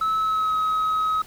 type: tone with pitch glide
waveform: sine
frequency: 1300 to 1273.2 Hz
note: E6 to D#6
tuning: -24 to +39 cents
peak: -17 dBFS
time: 0.01-1.22 s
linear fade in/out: 5 ms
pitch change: -37 cents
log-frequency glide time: 0.17-0.56 s
effects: tanh soft clip ceiling -19 dBFS + pink hiss -46 dBFS RMS until 1.26 s